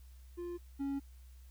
triangle tone pair in turn, 349.2 / 277.2 Hz, F4 / C#4, 0 / 0 cents, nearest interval major third, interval 400 cents, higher first, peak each -37 / -32 dBFS, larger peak second, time 0.37-0.58 / 0.79-1 s, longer neither, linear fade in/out 20 ms, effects added 63 Hz sine -52 dBFS peak until 1.5 s + white hiss -69 dBFS RMS until 1.5 s

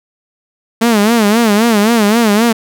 sawtooth tone with vibrato, 219.3 Hz, A3, 6 cents flat, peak -4 dBFS, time 0.81-2.53 s, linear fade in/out 10 ms, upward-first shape sine, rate 3.8 Hz, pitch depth 140 cents each way, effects none

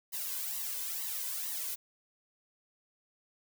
blue noise with flanger, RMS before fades -37 dBFS, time 0.12-1.76 s, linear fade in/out 20 ms, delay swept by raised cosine 1 to 2 ms, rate 2.2 Hz, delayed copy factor +0.9, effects none

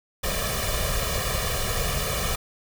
pink noise with comb filter, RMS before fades -26 dBFS, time 0.23-2.36 s, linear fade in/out 10 ms, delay 1.7 ms, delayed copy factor +0.9, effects none

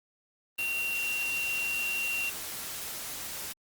sine tone in noise, 2751 Hz, F7, 27 cents flat, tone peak -29 dBFS, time 0.58-2.3 s, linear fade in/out 10 ms, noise white, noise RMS -38 dBFS, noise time 0.58-3.53 s, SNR +6 dB, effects Opus 32 kbps

